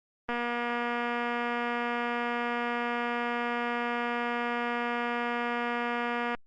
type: click train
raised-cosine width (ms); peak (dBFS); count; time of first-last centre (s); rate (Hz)
0.5; -17; 1449; 0.29-6.349; 239
effects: Opus 32 kbps